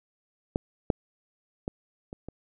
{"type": "clicks", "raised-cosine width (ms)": 2, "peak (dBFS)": [-12, -8, -17, -25, -25], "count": 5, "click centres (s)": [0.559, 0.902, 1.679, 2.129, 2.286], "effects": []}